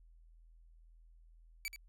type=tone with echo; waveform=sawtooth; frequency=2300 Hz; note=D7; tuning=37 cents flat; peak=-34 dBFS; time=1.65-1.68 s; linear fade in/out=0 ms; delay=80 ms; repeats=1; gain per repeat=-9 dB; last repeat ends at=1.76 s; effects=added 41 Hz sine -58 dBFS peak until 1.88 s